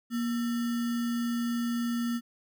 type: tone with sample-and-hold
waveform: sine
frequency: 236.7 Hz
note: A#3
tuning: 27 cents sharp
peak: -27 dBFS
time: 0.1-2.21 s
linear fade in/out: 50 ms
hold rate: 1575 Hz
effects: none